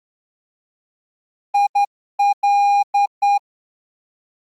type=tone bursts at uneven times; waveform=triangle; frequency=810 Hz; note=G#5; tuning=43 cents flat; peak=-10 dBFS; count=6; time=1.54-1.67 / 1.75-1.85 / 2.19-2.33 / 2.43-2.83 / 2.94-3.06 / 3.22-3.38 s; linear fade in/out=10 ms; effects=Opus 24 kbps